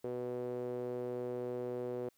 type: tone with band-pass filter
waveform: sawtooth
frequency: 123.47 Hz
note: B2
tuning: in tune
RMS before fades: -39 dBFS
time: 0.04-2.09 s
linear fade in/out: 5 ms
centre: 440 Hz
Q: 5.1
effects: white hiss -74 dBFS RMS until 2.17 s